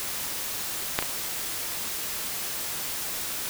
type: clicks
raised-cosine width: 0.3 ms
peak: -6 / -12 dBFS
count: 2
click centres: 0.989 / 1.025 s
effects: white hiss -32 dBFS RMS until 3.49 s